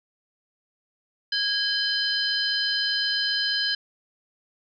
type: tone cluster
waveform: sine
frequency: 1644 / 3085 / 4120 / 4967 Hz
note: G#6 / G7 / C8 / D#8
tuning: -18 / -28 / -28 / -4 cents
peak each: -28 dBFS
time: 1.32-3.75 s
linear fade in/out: 5 ms
effects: none